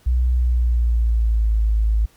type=tone with pitch glide; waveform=sine; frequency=61.74 to 54.06 Hz; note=B1 to A1; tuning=0 to -30 cents; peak=-14 dBFS; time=0.06-2.06 s; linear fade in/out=10 ms; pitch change=-230 cents; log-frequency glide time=0.35-1.54 s; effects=pink hiss -55 dBFS RMS until 2.16 s + MP3 96 kbps